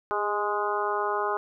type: harmonic tone with a mistuned harmonic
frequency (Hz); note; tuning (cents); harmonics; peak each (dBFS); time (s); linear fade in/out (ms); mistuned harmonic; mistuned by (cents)
207.8; G#3; +1; 2 / 3 / 4 / 5 / 6 / 7; -30 / -35 / -31 / -31 / -31 / -36; 0.11-1.37; 0; 2; -23
effects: none